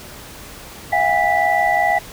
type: tone cluster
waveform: sine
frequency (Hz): 660 / 722 / 808 / 1969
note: E5 / F#5 / G#5 / B6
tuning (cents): +2 / -43 / -48 / -6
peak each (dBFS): -22 / -19 / -18 / -19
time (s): 0.92-1.99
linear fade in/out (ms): 10
effects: pink hiss -37 dBFS RMS until 2.12 s